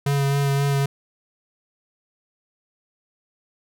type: tone with vibrato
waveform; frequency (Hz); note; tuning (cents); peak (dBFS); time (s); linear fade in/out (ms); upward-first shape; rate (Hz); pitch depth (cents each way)
square; 140; C#3; +18; -19; 0.06-0.86; 5; sine; 3.8; 17
effects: none